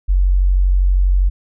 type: tone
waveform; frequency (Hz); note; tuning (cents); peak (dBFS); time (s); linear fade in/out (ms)
sine; 46.25; F#1; 0; -10; 0.08-1.3; 20
effects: none